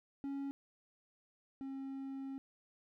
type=tone pair in turn; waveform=triangle; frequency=277.2 / 270.1 Hz; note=C#4 / C#4; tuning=0 / -45 cents; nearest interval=unison; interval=45 cents; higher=first; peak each=-36 / -39 dBFS; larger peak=first; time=0.24-0.51 / 1.61-2.38 s; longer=second; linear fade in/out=0 ms; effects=none